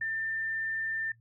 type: tone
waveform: sine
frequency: 1791 Hz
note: A6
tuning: 30 cents sharp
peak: -30 dBFS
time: 0.01-1.12 s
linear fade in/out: 5 ms
effects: noise-tail reverb RT60 0.1 s tail -22 dB re dry + added 115 Hz sine -59 dBFS peak until 1.2 s